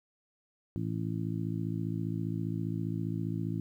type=harmonic tone; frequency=55 Hz; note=A1; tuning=in tune; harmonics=2 / 3 / 4 / 5 / 6; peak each=-35 / -35 / -42 / -39 / -41 dBFS; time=0.76-3.6 s; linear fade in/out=0 ms; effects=11-bit